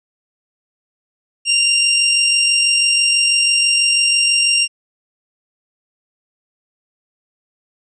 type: tone with amplitude modulation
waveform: 20% pulse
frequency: 2780 Hz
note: F7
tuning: 9 cents flat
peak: -6 dBFS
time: 1.45-4.68 s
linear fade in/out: 50 ms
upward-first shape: sine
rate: 46.1 Hz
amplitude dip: 30%
effects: resampled to 22050 Hz